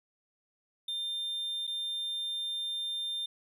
triangle tone with dropouts, 3600 Hz, A7, 39 cents sharp, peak -31 dBFS, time 0.88-3.26 s, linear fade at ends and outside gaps 5 ms, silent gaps 1.669-1.675 s, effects none

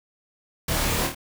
pink noise with echo, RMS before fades -26 dBFS, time 0.68-1.07 s, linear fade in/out 5 ms, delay 26 ms, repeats 3, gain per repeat -4 dB, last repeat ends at 1.148 s, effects none

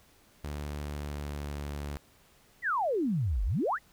sawtooth tone with pitch glide, 73.42 to 72.37 Hz, D2 to D2, 0 to -25 cents, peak -31 dBFS, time 0.44-1.97 s, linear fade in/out 0 ms, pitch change -25 cents, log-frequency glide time 0.84-1.56 s
sine exponential two-way sweep, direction down then up, 2062 to 43.65 to 2062 Hz, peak -26 dBFS, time 2.62-3.79 s, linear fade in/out 50 ms, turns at 3.44 s
effects pink hiss -62 dBFS RMS until 3.92 s

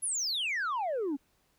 sine exponential sweep, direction down, 11175 to 261.6 Hz, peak -27 dBFS, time 0.02-1.17 s, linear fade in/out 20 ms, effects tanh soft clip ceiling -28 dBFS + pink hiss -71 dBFS RMS until 1.58 s

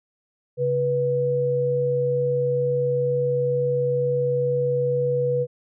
sine tone pair together, 137.45 / 489.8 Hz, C#3 / B4, -14 / -14 cents, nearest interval octave + minor seventh, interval 2200 cents, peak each -26 / -20 dBFS, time 0.57-5.47 s, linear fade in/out 50 ms, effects none

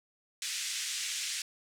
white band-pass noise, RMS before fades -36 dBFS, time 0.42-1.42 s, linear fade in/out 2 ms, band 1900 to 8100 Hz, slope 24 dB/octave, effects none

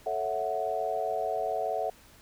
sine chord, F# minor seventh, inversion first, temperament equal, 440 / 554.4 / 659.3 / 740 Hz, A4 / C#5 / E5 / F#5, 0 / 0 / 0 / 0 cents, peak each -35 / -36 / -32 / -32 dBFS, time 0.06-1.9 s, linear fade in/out 5 ms, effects pink hiss -56 dBFS RMS until 2.21 s

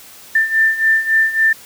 sine beating tone pair, 1781 / 1784.6 Hz, A6 / A6, +21 / +24 cents, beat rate 3.6 Hz, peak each -17 / -13 dBFS, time 0.35-1.53 s, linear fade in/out 5 ms, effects white hiss -40 dBFS RMS until 1.65 s

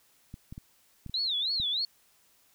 clicks, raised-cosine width 5 ms, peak -29 dBFS, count 6, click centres 0.341 / 0.525 / 0.579 / 1.063 / 1.096 / 1.6 s
sine tone with vibrato, 3855 Hz, B7, 43 cents flat, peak -27 dBFS, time 1.14-1.85 s, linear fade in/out 2 ms, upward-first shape sine, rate 3.2 Hz, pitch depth 230 cents each way
effects white hiss -65 dBFS RMS until 2.54 s

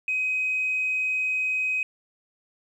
sine tone, 2522 Hz, D#7, 23 cents sharp, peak -22 dBFS, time 0.08-1.83 s, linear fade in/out 2 ms, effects tanh soft clip ceiling -18 dBFS + 10-bit

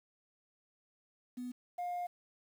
sine tone pair in turn, 247.8 / 709.2 Hz, B3 / F5, +6 / +26 cents, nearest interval octave + tritone, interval 1820 cents, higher second, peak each -38 / -33 dBFS, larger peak second, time 1.37-1.52 / 1.78-2.07 s, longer second, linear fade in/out 10 ms, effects tanh soft clip ceiling -34 dBFS + 10-bit

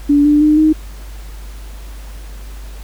sine tone with pitch steps, 288.5 / 295.8 / 303.2 / 310.8 Hz, D4 / D4 / D#4 / D#4, -31 / +13 / -45 / -2 cents, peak -7 dBFS, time 0.09-0.73 s, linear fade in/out 10 ms, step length 160 ms, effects added 50 Hz sine -28 dBFS peak until 2.83 s + pink hiss -41 dBFS RMS until 2.83 s

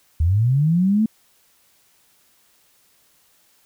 sine linear sweep, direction up, 74.5 to 225 Hz, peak -14 dBFS, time 0.2-1.06 s, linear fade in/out 5 ms, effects white hiss -59 dBFS RMS until 3.65 s

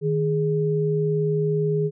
sine tone pair together, 155.56 / 415.3 Hz, D#3 / G#4, 0 / 0 cents, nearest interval octave + perfect fourth, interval 1700 cents, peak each -22 dBFS, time 0.01-1.91 s, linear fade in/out 50 ms, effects none

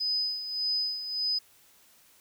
sine tone with tremolo, 5010 Hz, D#8, 11 cents sharp, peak -25 dBFS, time 0-1.39 s, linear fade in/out 10 ms, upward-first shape sine, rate 1.7 Hz, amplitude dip 65%, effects white hiss -60 dBFS RMS until 2.2 s

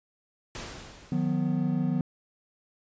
pink noise with exponential decay, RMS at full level -36 dBFS, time 0.55-1.84 s, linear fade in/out 1 ms, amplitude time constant 280 ms
triangle chord, B major, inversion first, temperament equal with one note detuned, 155.56 / 181.61 / 246.9 Hz, D#3 / F#3 / B3, 0 / -32 / 0 cents, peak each -27 dBFS, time 1.12-2.01 s, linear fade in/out 2 ms
effects resampled to 16000 Hz

